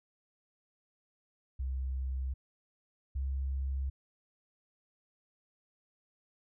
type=tone pair in turn; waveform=sine; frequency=65.41 / 67.29 Hz; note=C2 / C2; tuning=0 / +49 cents; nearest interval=unison; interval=49 cents; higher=second; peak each=-32 / -31 dBFS; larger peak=second; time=1.59-2.34 / 3.15-3.9 s; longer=neither; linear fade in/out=10 ms; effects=none